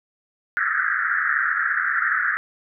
pink band-pass noise, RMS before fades -22 dBFS, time 0.57-2.37 s, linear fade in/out 0 ms, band 1300 to 1900 Hz, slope 96 dB/octave, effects none

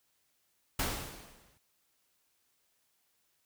pink noise with exponential decay, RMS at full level -30 dBFS, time 0.79-1.58 s, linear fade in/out 5 ms, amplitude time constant 170 ms, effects white hiss -75 dBFS RMS until 3.45 s

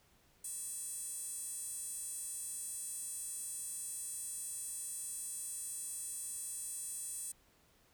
square tone with high-pass filter, 371.2 Hz, F#4, 6 cents sharp, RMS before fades -43 dBFS, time 0.44-7.32 s, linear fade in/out 5 ms, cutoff 8700 Hz, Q 6.3, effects pink hiss -69 dBFS RMS until 7.93 s

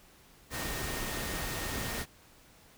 sine tone in noise, 1845 Hz, A#6, 18 cents flat, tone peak -44 dBFS, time 0.5-2.06 s, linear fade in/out 50 ms, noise pink, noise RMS -36 dBFS, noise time 0.5-2.06 s, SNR -11 dB, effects pink hiss -59 dBFS RMS until 2.77 s

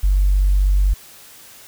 sine tone, 47.99 Hz, G1, 36 cents flat, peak -11 dBFS, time 0.03-0.94 s, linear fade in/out 10 ms, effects tanh soft clip ceiling -7 dBFS + white hiss -43 dBFS RMS until 1.67 s

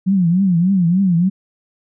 sine tone with vibrato, 181.4 Hz, F#3, 34 cents flat, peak -11 dBFS, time 0.06-1.3 s, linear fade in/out 20 ms, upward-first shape triangle, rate 3.4 Hz, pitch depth 180 cents each way, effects none

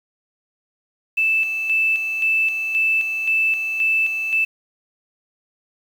sine tone with tremolo, 2637 Hz, E7, in tune, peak -15 dBFS, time 1.17-4.45 s, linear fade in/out 10 ms, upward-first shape square, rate 1.9 Hz, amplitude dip 50%, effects 7-bit

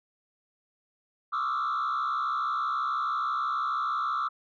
sine tone with frequency modulation, 1244.5 Hz, D#6, in tune, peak -24 dBFS, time 1.32-4.29 s, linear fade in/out 20 ms, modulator 66.2 Hz, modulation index 1.8, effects tanh soft clip ceiling -25 dBFS

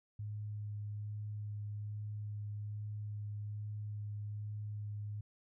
sine tone with vibrato, 104.6 Hz, G#2, 13 cents sharp, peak -39 dBFS, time 0.19-5.21 s, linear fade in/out 5 ms, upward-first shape sine, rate 1.2 Hz, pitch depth 10 cents each way, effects none

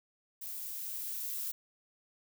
violet noise with level ramp, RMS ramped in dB -42 to -37 dBFS, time 0.41-1.52 s, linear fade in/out 10 ms, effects none

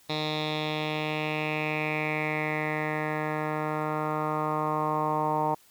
10% pulse tone with low-pass filter sweep, 153.5 Hz, D#3, 23 cents flat, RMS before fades -29 dBFS, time 0.09-5.55 s, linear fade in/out 10 ms, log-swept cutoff 3900 to 920 Hz, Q 4.6, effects white hiss -59 dBFS RMS until 5.7 s

